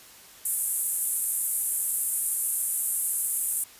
pink band-pass noise, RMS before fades -28 dBFS, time 0.45-3.64 s, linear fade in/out 5 ms, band 8500 to 13000 Hz, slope 48 dB/octave, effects white hiss -50 dBFS RMS until 3.79 s + resampled to 32000 Hz

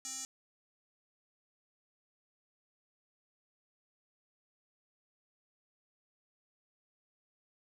square tone with band-pass filter, 263.9 Hz, C4, 15 cents sharp, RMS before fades -42 dBFS, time 0.05-0.25 s, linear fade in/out 0 ms, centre 6800 Hz, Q 5.3, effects none

